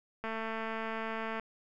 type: click train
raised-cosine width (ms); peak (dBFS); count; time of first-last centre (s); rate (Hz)
0.5; -23; 259; 0.24-1.397; 223
effects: none